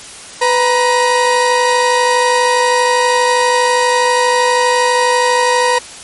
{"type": "tone pair together", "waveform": "30% pulse", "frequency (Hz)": [498.7, 945], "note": ["B4", "A#5"], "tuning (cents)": [17, 23], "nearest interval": "major seventh", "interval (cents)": 1106, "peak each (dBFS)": -10, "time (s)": [0.41, 5.79], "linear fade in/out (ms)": 10, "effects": ["white hiss -32 dBFS RMS until 6.03 s", "MP3 48 kbps"]}